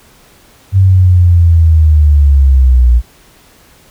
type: linear sweep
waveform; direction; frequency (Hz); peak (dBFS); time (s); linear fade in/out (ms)
sine; down; 97 to 58.27; -3; 0.72-3.02; 50
effects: pink hiss -44 dBFS RMS until 3.9 s